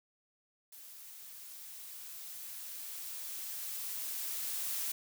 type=noise with level ramp; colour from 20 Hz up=blue; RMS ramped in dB=-52 to -36 dBFS; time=0.72-4.92 s; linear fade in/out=5 ms; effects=none